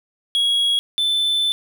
triangle tone pair in turn, 3319 / 3524 Hz, G#7 / A7, -2 / +2 cents, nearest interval minor second, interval 104 cents, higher second, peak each -14 / -15 dBFS, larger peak first, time 0.35-0.79 / 0.98-1.52 s, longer second, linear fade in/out 0 ms, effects none

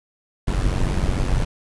brown noise with amplitude modulation, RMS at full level -17 dBFS, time 0.47-1.45 s, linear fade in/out 10 ms, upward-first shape sine, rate 93.6 Hz, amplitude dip 70%, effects resampled to 24000 Hz

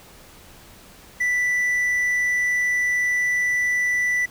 triangle tone, 1975.5 Hz, B6, in tune, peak -17 dBFS, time 1.2-4.26 s, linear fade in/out 10 ms, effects pink hiss -47 dBFS RMS until 4.3 s

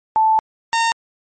sine / sawtooth tone pair in turn, 878 / 916.3 Hz, A5 / A#5, -4 / -30 cents, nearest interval minor second, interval 74 cents, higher second, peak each -11 dBFS, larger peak neither, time 0.16-0.39 / 0.73-0.92 s, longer first, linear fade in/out 0 ms, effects MP3 32 kbps

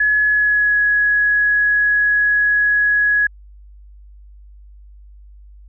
sine tone with pitch glide, 1697 to 1675.6 Hz, G#6 to G#6, +37 to +15 cents, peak -12 dBFS, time 0-3.27 s, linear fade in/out 5 ms, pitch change -22 cents, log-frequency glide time 0.27-0.79 s, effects added 50 Hz sine -39 dBFS peak until 5.68 s

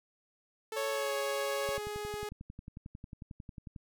sawtooth tone with pitch glide, 440 to 418 Hz, A4 to G#4, 0 to +11 cents, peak -33 dBFS, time 0.72-2.29 s, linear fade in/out 2 ms, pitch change -89 cents, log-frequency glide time 0.89-1.14 s
sawtooth tone, 554.4 Hz, C#5, in tune, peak -29 dBFS, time 0.76-1.78 s, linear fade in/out 10 ms
click train, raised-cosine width 5 ms, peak -32 dBFS, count 24, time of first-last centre 1.69-3.762 s, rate 11.1 Hz
effects none

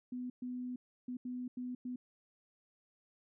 sine tone bursts at uneven times, 249.3 Hz, B3, 16 cents sharp, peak -38 dBFS, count 6, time 0.12-0.3 / 0.42-0.76 / 1.08-1.17 / 1.25-1.48 / 1.57-1.75 / 1.85-1.96 s, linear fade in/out 5 ms, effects none

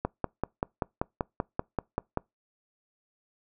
click train, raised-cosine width 1 ms, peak -13 dBFS, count 12, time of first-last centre 0.05-2.174 s, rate 5.18 Hz, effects noise-tail reverb RT60 0.2 s tail -26 dB re dry

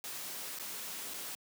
white noise with dropouts, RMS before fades -42 dBFS, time 0.04-1.35 s, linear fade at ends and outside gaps 0 ms, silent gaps 0.587-0.597 / 1.137-1.142 s, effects high-pass 150 Hz 12 dB/octave

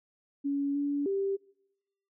sine tone with pitch steps, 281.4 / 285.7 / 392.7 Hz, C#4 / D4 / G4, +26 / -48 / +3 cents, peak -27 dBFS, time 0.44-1.37 s, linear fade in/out 20 ms, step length 310 ms, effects noise-tail reverb RT60 0.9 s tail -25 dB re dry

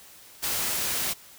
white noise, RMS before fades -28 dBFS, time 0.42-1.14 s, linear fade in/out 20 ms, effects white hiss -50 dBFS RMS until 1.38 s

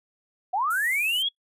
sine linear sweep, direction up, 698.5 to 3390 Hz, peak -22 dBFS, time 0.53-1.29 s, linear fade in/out 10 ms
white high-pass noise, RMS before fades -36 dBFS, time 0.7-1.23 s, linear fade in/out 10 ms, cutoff 7400 Hz, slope 48 dB/octave
effects noise-tail reverb RT60 0.1 s tail -24 dB re dry + resampled to 32000 Hz

